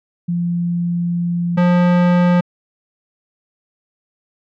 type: tone pair in turn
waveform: sine / square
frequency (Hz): 173 / 176.84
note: F3 / F3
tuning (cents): -16 / +22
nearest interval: unison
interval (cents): 38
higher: second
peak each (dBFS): -16 / -11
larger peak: second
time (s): 0.28-1.57 / 1.57-2.41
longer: first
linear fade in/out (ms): 10
effects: low-pass 2000 Hz 12 dB/octave